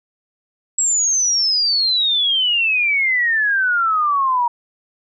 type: exponential sweep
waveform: sine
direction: down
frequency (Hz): 7750 to 940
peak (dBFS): -14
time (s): 0.78-4.48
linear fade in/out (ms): 5
effects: none